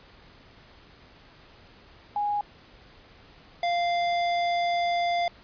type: tone pair in turn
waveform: sine / square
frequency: 825 / 695 Hz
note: G#5 / F5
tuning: -12 / -9 cents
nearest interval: minor third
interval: 297 cents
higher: first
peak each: -24 dBFS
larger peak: neither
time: 2.16-2.41 / 3.63-5.28 s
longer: second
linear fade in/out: 2 ms
effects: pink hiss -53 dBFS RMS until 5.43 s + resampled to 11025 Hz